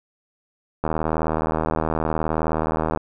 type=click train; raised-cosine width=1 ms; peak=-8 dBFS; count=170; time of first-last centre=0.84-2.974 s; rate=79.2 Hz; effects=none